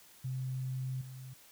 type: tone with level steps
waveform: sine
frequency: 130 Hz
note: C3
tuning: 11 cents flat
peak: -34 / -44 dBFS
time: 0.24-1.34 s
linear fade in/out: 10 ms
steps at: 1.01 s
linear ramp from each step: 5 ms
effects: white hiss -59 dBFS RMS until 1.51 s